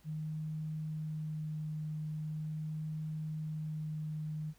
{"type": "tone with vibrato", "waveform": "sine", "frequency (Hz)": 154.8, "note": "D#3", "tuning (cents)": -9, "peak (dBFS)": -36, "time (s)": [0.04, 4.54], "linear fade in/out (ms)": 50, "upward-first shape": "sine", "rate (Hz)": 0.41, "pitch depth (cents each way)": 9, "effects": ["added 50 Hz sine -66 dBFS peak until 4.58 s", "pink hiss -67 dBFS RMS until 4.58 s"]}